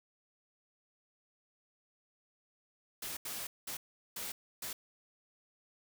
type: noise bursts at uneven times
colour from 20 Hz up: white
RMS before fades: -41 dBFS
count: 5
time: 3.02-3.17 / 3.25-3.47 / 3.67-3.77 / 4.16-4.32 / 4.62-4.73 s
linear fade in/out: 5 ms
effects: none